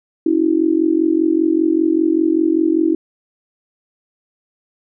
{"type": "tone with amplitude modulation", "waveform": "sine", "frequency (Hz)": 323.9, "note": "E4", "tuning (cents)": -30, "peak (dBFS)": -8, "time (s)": [0.26, 2.95], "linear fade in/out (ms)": 5, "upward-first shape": "sine", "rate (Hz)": 45.1, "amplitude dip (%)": 90, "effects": []}